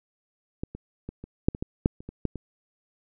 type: clicks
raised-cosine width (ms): 3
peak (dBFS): -17 / -24 / -22 / -26 / -6 / -21 / -16 / -6 / -29 / -24 / -12 / -22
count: 12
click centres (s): 0.635 / 0.75 / 1.09 / 1.24 / 1.485 / 1.549 / 1.625 / 1.859 / 2.005 / 2.09 / 2.253 / 2.357
effects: none